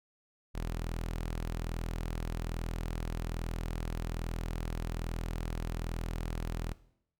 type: tone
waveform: sawtooth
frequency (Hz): 41.2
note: E1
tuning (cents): 0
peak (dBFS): -30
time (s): 0.54-6.74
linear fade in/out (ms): 20
effects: noise-tail reverb RT60 0.7 s tail -18 dB re dry